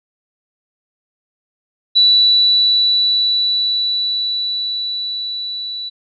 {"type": "tone with level ramp", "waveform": "sine", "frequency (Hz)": 3951, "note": "B7", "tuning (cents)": 0, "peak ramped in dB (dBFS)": [-7, -23], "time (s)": [1.95, 5.9], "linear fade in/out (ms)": 20, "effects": []}